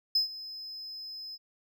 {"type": "tone with ADSR envelope", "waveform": "triangle", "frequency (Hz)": 5100, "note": "D#8", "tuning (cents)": 42, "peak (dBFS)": -20, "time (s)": [0.15, 1.38], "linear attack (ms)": 6, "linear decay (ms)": 120, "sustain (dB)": -18, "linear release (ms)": 38, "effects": []}